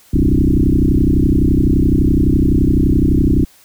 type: tone with frequency modulation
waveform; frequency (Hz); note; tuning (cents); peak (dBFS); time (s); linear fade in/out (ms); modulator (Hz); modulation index
sine; 120; B2; -49; -9; 0.13-3.45; 10; 31.8; 6.6
effects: white hiss -48 dBFS RMS until 3.64 s